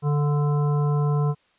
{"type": "harmonic tone with a mistuned harmonic", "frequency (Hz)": 146.83, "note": "D3", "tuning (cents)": 0, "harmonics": [1, 3, 5, 7, 9], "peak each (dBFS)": [-19, -30, -36, -34, -40], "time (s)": [0.02, 1.35], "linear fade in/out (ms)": 50, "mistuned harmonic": 5, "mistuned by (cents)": -24, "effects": ["white hiss -63 dBFS RMS until 1.58 s", "resampled to 8000 Hz"]}